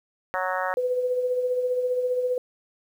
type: harmonic tone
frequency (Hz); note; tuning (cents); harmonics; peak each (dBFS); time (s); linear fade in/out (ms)
185; F#3; 0; 3 / 4 / 5 / 6 / 7 / 8 / 9 / 10; -30 / -31 / -32 / -33 / -33 / -34 / -35 / -35; 0.34-0.74; 0
type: tone with tremolo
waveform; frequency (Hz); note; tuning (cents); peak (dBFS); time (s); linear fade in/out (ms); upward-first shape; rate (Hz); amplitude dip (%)
sine; 500; B4; +21; -20; 0.77-2.38; 2; sine; 15; 45
effects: 9-bit